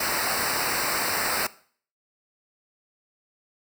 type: noise with comb filter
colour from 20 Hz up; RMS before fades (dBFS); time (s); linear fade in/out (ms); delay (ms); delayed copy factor
pink; -26; 0-1.47; 5; 0.3; -0.95
effects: noise-tail reverb RT60 0.5 s tail -19 dB re dry